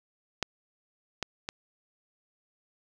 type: clicks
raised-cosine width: 0.2 ms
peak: -10 / -13 / -16 dBFS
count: 3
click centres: 0.427 / 1.227 / 1.489 s
effects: none